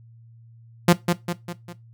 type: tone with echo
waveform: sawtooth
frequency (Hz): 174.61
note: F3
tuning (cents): 0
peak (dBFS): -7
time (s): 0.88-0.93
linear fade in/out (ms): 5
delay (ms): 200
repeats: 4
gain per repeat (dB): -6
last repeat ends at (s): 1.73
effects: noise-tail reverb RT60 0.2 s tail -17 dB re dry + added 115 Hz sine -46 dBFS peak until 1.93 s